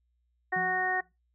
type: harmonic tone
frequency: 370 Hz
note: F#4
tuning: in tune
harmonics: 1 / 2 / 3 / 4 / 5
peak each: -37 / -30 / -39 / -39 / -29 dBFS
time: 0.52-1.01 s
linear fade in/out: 10 ms
type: tone with exponential decay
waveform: sine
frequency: 174.61 Hz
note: F3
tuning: in tune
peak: -35 dBFS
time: 0.56-1.12 s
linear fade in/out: 5 ms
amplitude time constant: 120 ms
effects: noise-tail reverb RT60 0.2 s tail -21 dB re dry + added 60 Hz sine -70 dBFS peak until 1.34 s